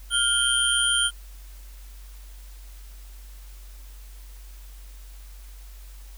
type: tone cluster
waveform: sine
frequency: 1417 / 3086 / 3213 / 9510 Hz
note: F6 / G7 / G7 / D9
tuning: +25 / -28 / +42 / +21 cents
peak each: -25 dBFS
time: 0.1-1.11 s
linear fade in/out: 50 ms
effects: added 47 Hz sine -40 dBFS peak until 6.17 s + white hiss -53 dBFS RMS until 6.17 s